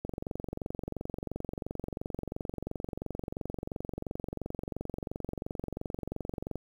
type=click train; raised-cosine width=2 ms; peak=-22 dBFS; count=150; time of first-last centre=0.05-6.557 s; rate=22.9 Hz; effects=9-bit